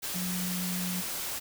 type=tone in noise; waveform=sine; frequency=181.4 Hz; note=F#3; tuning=34 cents flat; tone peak=-32 dBFS; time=0.14-1.02 s; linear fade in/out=20 ms; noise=white; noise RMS=-35 dBFS; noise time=0.02-1.4 s; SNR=0 dB; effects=none